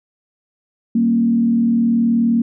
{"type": "tone with frequency modulation", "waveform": "sine", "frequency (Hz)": 232, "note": "A#3", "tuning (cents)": -8, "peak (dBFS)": -12, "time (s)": [0.95, 2.42], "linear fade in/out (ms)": 5, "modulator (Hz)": 39.6, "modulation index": 0.53, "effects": []}